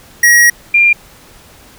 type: tone pair in turn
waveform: square / sine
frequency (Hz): 1900 / 2394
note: A#6 / D7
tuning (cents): +33 / +33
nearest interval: major third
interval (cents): 400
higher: second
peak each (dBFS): -5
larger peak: neither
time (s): 0.23-0.5 / 0.74-0.93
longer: first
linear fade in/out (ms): 5
effects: pink hiss -41 dBFS RMS until 1.78 s